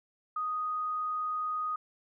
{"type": "tone", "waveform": "sine", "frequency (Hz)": 1244.5, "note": "D#6", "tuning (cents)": 0, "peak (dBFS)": -30, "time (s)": [0.36, 1.76], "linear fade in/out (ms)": 5, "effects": []}